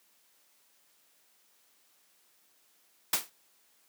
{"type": "noise with exponential decay", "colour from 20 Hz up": "white", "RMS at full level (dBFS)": -22, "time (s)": [3.13, 3.3], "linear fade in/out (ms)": 5, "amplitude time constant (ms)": 35, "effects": ["white hiss -67 dBFS RMS until 3.88 s", "high-pass 200 Hz 12 dB/octave"]}